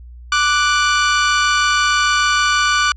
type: tone pair together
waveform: sawtooth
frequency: 1174.7 / 1480 Hz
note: D6 / F#6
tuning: 0 / 0 cents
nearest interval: major third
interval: 400 cents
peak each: -12 dBFS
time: 0.32-2.92 s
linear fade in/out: 2 ms
effects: added 60 Hz sine -34 dBFS peak until 2.96 s + resampled to 16000 Hz